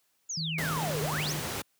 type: exponential two-way sweep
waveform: sine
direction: down then up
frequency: 7040 to 392 to 7040 Hz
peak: -32 dBFS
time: 0.29-1.33 s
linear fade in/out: 10 ms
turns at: 1.01 s
type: tone with pitch glide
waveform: sine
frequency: 160.4 to 151.66 Hz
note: E3 to D#3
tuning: -47 to -44 cents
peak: -32 dBFS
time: 0.37-1.4 s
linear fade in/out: 5 ms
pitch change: -97 cents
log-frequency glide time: 0.57-1.16 s
type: noise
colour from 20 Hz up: pink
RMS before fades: -34 dBFS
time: 0.58-1.62 s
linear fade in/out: 5 ms
effects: white hiss -72 dBFS RMS until 1.79 s + high-pass 100 Hz 12 dB/octave